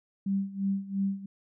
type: tone with tremolo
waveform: sine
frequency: 196 Hz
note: G3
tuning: in tune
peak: -24 dBFS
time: 0.26-1.26 s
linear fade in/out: 5 ms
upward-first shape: sine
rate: 2.9 Hz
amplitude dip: 85%
effects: none